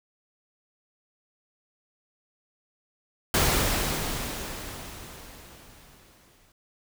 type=noise with exponential decay; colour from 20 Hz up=pink; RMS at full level=-21 dBFS; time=3.34-6.52 s; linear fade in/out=2 ms; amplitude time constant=690 ms; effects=none